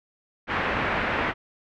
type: low-pass noise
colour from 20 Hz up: white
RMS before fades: -26 dBFS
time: 0.47-1.34 s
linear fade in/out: 50 ms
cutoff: 2200 Hz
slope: 24 dB/octave
effects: none